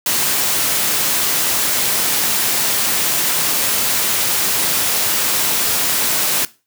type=noise; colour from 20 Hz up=white; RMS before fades=-17 dBFS; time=0.06-6.45 s; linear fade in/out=2 ms; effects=noise-tail reverb RT60 0.3 s tail -19 dB re dry + high-pass 100 Hz 12 dB/octave

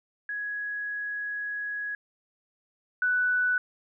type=tone pair in turn; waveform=sine; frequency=1670 / 1487.8 Hz; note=G#6 / F#6; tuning=+9 / +9 cents; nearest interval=major second; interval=200 cents; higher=first; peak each=-30 / -22 dBFS; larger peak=second; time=0.29-1.95 / 3.02-3.58 s; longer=first; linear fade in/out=2 ms; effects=none

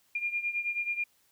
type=beating tone pair; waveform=sine; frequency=2406 / 2415.3 Hz; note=D7 / D7; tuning=+41 / +48 cents; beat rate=9.3 Hz; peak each=-31 / -35 dBFS; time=0.15-1.04 s; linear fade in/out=5 ms; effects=white hiss -68 dBFS RMS until 1.31 s

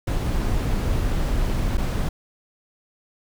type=noise with dropouts; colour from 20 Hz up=brown; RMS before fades=-22 dBFS; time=0.07-2.09 s; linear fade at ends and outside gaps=5 ms; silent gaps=1.773-1.779 s; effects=none

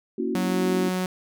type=chord; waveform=sine; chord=F# dominant seventh; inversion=first; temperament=equal; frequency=233.1 / 277.2 / 329.6 / 370 Hz; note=A#3 / C#4 / E4 / F#4; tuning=0 / 0 / 0 / 0 cents; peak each=-29 / -30 / -31 / -28 dBFS; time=0.18-0.89 s; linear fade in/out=5 ms
type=tone; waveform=sawtooth; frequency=184.2 Hz; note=F#3; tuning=7 cents flat; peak=-20 dBFS; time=0.35-1.06 s; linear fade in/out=2 ms
effects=none

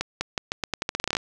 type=accelerating click train; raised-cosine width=0.2 ms; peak=-8 dBFS; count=16; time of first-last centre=0.01-1.169 s; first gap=200 ms; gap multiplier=0.84; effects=none

